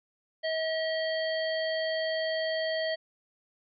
harmonic tone, 640 Hz, D#5, 49 cents sharp, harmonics 1 / 3 / 5 / 7, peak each -29 / -35 / -39 / -39 dBFS, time 0.43-2.96 s, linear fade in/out 20 ms, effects none

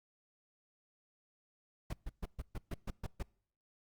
brown noise bursts, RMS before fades -38 dBFS, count 9, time 1.9-3.228 s, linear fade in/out 5 ms, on 32 ms, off 130 ms, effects noise-tail reverb RT60 0.6 s tail -25 dB re dry + Opus 48 kbps

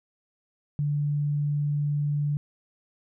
sine tone, 146.2 Hz, D3, 7 cents flat, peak -23 dBFS, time 0.79-2.37 s, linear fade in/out 0 ms, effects none

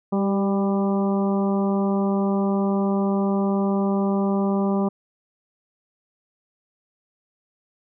harmonic tone with a mistuned harmonic, 197.9 Hz, G3, 17 cents sharp, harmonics 1 / 2 / 3 / 4 / 5 / 6, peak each -20 / -26 / -30 / -32 / -34 / -36 dBFS, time 0.12-4.89 s, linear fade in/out 10 ms, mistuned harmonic 2, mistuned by -22 cents, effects none

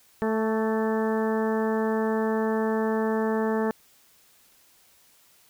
harmonic tone with a mistuned harmonic, 220 Hz, A3, in tune, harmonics 1 / 2 / 3 / 4 / 5 / 6 / 7 / 8, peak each -26 / -26 / -34 / -33 / -38 / -41 / -43 / -38 dBFS, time 0.22-3.71 s, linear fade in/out 0 ms, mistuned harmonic 5, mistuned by +25 cents, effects white hiss -59 dBFS RMS until 5.49 s

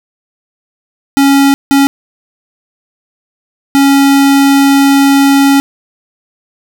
square tone bursts at uneven times, 277.1 Hz, C#4, 1 cent flat, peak -5 dBFS, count 3, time 1.17-1.54 / 1.71-1.87 / 3.75-5.6 s, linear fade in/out 0 ms, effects none

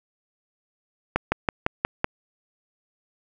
slowing click train, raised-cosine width 0.5 ms, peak -5 dBFS, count 6, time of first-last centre 1.16-2.044 s, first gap 160 ms, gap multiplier 1.05, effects none

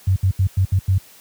sine tone bursts at uneven times, 94.9 Hz, F#2, 44 cents sharp, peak -12 dBFS, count 6, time 0.07-0.16 / 0.23-0.31 / 0.39-0.47 / 0.57-0.65 / 0.72-0.79 / 0.88-0.98 s, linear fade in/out 5 ms, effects white hiss -47 dBFS RMS until 1.2 s + high-pass 60 Hz 12 dB/octave

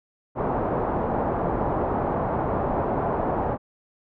white low-pass noise, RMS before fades -25 dBFS, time 0.35-3.58 s, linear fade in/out 50 ms, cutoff 920 Hz, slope 24 dB/octave, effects none

